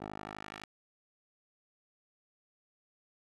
10% pulse tone with band-pass filter sweep, 51.91 Hz, G#1, in tune, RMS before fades -45 dBFS, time 0-0.65 s, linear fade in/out 10 ms, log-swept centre 590 to 2500 Hz, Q 0.83, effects none

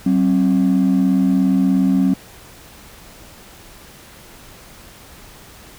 triangle ring-modulated tone, 228.3 Hz, A#3, 36 cents flat, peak -6 dBFS, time 0.06-2.14 s, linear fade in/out 5 ms, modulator 38.5 Hz, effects tanh soft clip ceiling -7 dBFS + pink hiss -42 dBFS RMS until 5.78 s

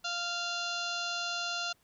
harmonic tone, 695 Hz, F5, 9 cents flat, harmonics 1 / 2 / 4 / 5 / 6 / 7 / 8 / 9 / 10, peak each -41 / -37 / -39 / -42 / -39 / -44 / -49 / -47 / -50 dBFS, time 0.04-1.73 s, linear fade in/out 10 ms, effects pink hiss -69 dBFS RMS until 1.83 s

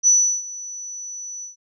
sine tone with ADSR envelope, 5950 Hz, F#8, 9 cents sharp, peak -10 dBFS, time 0.03-1.56 s, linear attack 41 ms, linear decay 350 ms, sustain -20 dB, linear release 130 ms, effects none

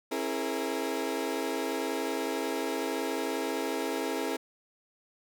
30% pulse chord, A# half-diminished seventh, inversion first, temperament equal with one note detuned, 270.4 / 329.6 / 415.3 / 466.2 Hz, C#4 / E4 / G#4 / A#4, -43 / 0 / 0 / 0 cents, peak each -33 dBFS, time 0.11-4.37 s, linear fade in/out 10 ms, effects none

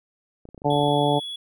clicks, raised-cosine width 2 ms, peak -29 dBFS, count 12, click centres 0.454 / 0.489 / 0.546 / 0.578 / 0.619 / 0.653 / 0.688 / 0.725 / 0.761 / 0.797 / 0.837 / 0.885 s
harmonic tone, 145.3 Hz, D3, 18 cents flat, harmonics 1 / 2 / 3 / 4 / 5 / 6, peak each -25 / -25 / -25 / -25 / -25 / -25 dBFS, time 0.64-1.2 s, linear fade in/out 20 ms
triangle tone, 3378 Hz, G#7, 29 cents sharp, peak -29 dBFS, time 0.7-1.36 s, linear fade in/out 5 ms
effects none

